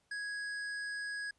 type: tone with hard clipping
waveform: sine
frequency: 1661.2 Hz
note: G#6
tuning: in tune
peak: -39 dBFS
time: 0.11-1.31 s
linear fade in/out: 5 ms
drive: 11 dB
effects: pink hiss -75 dBFS RMS until 1.38 s + resampled to 24000 Hz